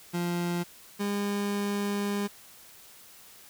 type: tone pair in turn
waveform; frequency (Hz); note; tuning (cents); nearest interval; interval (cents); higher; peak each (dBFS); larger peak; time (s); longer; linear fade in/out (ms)
30% pulse; 174 / 202.9; F3 / G#3; -6 / -40; minor third; 266; second; -25 / -25; neither; 0.13-0.64 / 0.99-2.28; second; 20
effects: white hiss -52 dBFS RMS until 3.49 s